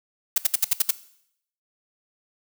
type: noise bursts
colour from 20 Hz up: blue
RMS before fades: -18 dBFS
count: 7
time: 0.36-0.909 s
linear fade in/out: 5 ms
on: 21 ms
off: 67 ms
effects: noise-tail reverb RT60 0.7 s tail -17 dB re dry